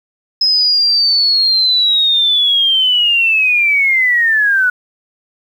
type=linear sweep; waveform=sine; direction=down; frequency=5130 to 1457 Hz; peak=-9 dBFS; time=0.41-4.7 s; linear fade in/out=5 ms; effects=7-bit